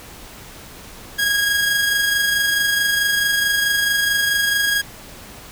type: tone with amplitude modulation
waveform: sawtooth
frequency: 1642 Hz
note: G#6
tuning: 20 cents flat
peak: -11 dBFS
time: 1.18-4.82 s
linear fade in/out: 20 ms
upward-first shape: sine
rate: 24.6 Hz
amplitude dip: 35%
effects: pink hiss -39 dBFS RMS until 5.51 s